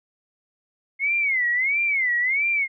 sine tone with vibrato, 2132 Hz, C7, 32 cents sharp, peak -19 dBFS, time 0.99-2.68 s, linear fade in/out 50 ms, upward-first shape sine, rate 1.5 Hz, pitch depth 190 cents each way, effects none

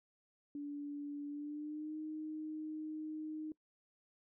sine tone with pitch glide, 289.1 to 309.8 Hz, D4 to D#4, -27 to -7 cents, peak -40 dBFS, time 0.55-3.52 s, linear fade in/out 2 ms, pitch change +120 cents, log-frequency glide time 1.28-1.97 s, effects noise-tail reverb RT60 0.1 s tail -23 dB re dry

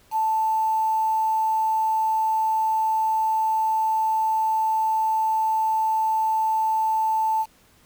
sine tone with quantisation, 880 Hz, A5, in tune, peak -19 dBFS, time 0.11-7.46 s, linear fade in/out 50 ms, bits 7, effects pink hiss -57 dBFS RMS until 7.85 s

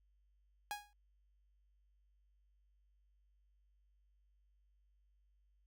sawtooth tone with exponential decay, 826 Hz, G#5, 10 cents flat, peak -33 dBFS, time 0.71-0.93 s, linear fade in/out 0 ms, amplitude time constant 47 ms, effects added 50 Hz sine -70 dBFS peak until 5.66 s

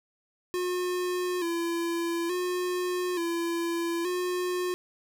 square tone with vibrato, 349.2 Hz, F4, in tune, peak -28 dBFS, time 0.54-4.74 s, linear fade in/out 0 ms, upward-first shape square, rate 0.57 Hz, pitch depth 55 cents each way, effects none

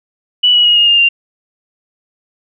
sine tone with pitch steps, 2956 / 2920 / 2885 / 2850 / 2816 / 2782 Hz, F#7 / F#7 / F#7 / F7 / F7 / F7, -2 / -24 / -44 / +34 / +14 / -7 cents, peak -6 dBFS, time 0.43-1.09 s, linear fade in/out 10 ms, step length 110 ms, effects none

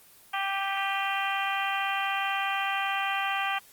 harmonic tone with a mistuned harmonic, 392 Hz, G4, in tune, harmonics 2 / 3 / 4 / 5 / 6 / 7 / 8, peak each -31 / -33 / -34 / -35 / -36 / -36 / -37 dBFS, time 0.33-3.59 s, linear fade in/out 10 ms, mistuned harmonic 6, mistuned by +46 cents, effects white hiss -55 dBFS RMS until 3.72 s + Opus 24 kbps

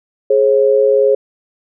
sine tone pair together, 418.9 / 541 Hz, G#4 / C#5, +15 / -42 cents, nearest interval major third, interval 443 cents, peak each -11 dBFS, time 0.3-1.15 s, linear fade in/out 5 ms, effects none

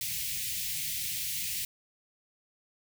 white band-stop noise, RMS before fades -34 dBFS, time 0.01-1.65 s, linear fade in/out 2 ms, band 180 to 2000 Hz, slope 48 dB/octave, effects none

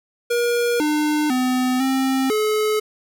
square tone with pitch steps, 477 / 301.6 / 253.9 / 264.9 / 428.3 Hz, A#4 / D4 / B3 / C4 / A4, +40 / +46 / +48 / +22 / -47 cents, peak -18 dBFS, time 0.3-2.8 s, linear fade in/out 10 ms, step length 500 ms, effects none

